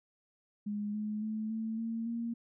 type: tone with pitch steps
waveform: sine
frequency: 207.3 / 212.1 / 217.1 / 222.2 / 227.4 / 232.7 Hz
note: G#3 / G#3 / A3 / A3 / A#3 / A#3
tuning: -3 / +37 / -23 / +17 / -43 / -3 cents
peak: -33 dBFS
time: 0.66-2.34 s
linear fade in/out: 10 ms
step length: 280 ms
effects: none